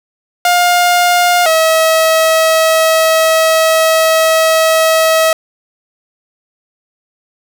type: tone pair in turn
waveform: sawtooth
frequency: 708 / 643 Hz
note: F5 / E5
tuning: +23 / -43 cents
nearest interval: major second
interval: 166 cents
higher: first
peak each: -4 dBFS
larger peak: neither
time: 0.45-1.46 / 1.46-5.33 s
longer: second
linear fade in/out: 2 ms
effects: none